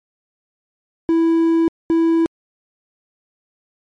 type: tone bursts at uneven times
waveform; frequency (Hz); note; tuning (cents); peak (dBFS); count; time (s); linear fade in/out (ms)
triangle; 329.6; E4; 0; -10; 2; 1.09-1.68 / 1.9-2.26; 0
effects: MP3 48 kbps